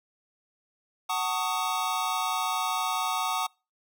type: chord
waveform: square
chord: D# half-diminished seventh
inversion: first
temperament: just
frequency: 746.7 / 896 / 1120.1 / 1244.5 Hz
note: F#5 / A5 / C#6 / D#6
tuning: +16 / +31 / +18 / 0 cents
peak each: -33 dBFS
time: 1.09-3.47 s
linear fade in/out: 10 ms
effects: noise-tail reverb RT60 0.3 s tail -26 dB re dry